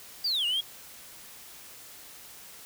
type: linear two-way sweep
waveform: sine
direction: down then up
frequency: 4878 to 2790 to 3338 Hz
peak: -23 dBFS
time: 0.24-0.61 s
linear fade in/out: 10 ms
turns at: 0.46 s
effects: tanh soft clip ceiling -24 dBFS + white hiss -48 dBFS RMS until 2.65 s